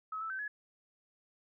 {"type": "tone with pitch steps", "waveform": "sine", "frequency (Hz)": [1283, 1317, 1543, 1692], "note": ["E6", "E6", "G6", "G#6"], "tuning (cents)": [-47, -2, -28, 32], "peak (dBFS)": -36, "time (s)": [0.12, 0.48], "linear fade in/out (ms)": 5, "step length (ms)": 90, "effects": []}